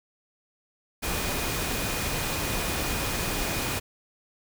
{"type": "tone in noise", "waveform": "sine", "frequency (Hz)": 2464, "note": "D#7", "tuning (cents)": -17, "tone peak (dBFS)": -39, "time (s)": [1.02, 3.8], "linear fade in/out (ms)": 20, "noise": "pink", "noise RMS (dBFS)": -29, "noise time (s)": [1.02, 3.8], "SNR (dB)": -13, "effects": []}